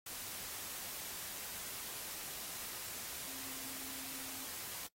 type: tone in noise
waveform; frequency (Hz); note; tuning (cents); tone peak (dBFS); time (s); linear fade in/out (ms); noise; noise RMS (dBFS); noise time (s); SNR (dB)
sine; 265.5; C4; +25; -56; 3.27-4.45; 5; white; -45; 0.06-4.87; -14
effects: noise-tail reverb RT60 0.1 s tail -18 dB re dry + AAC 48 kbps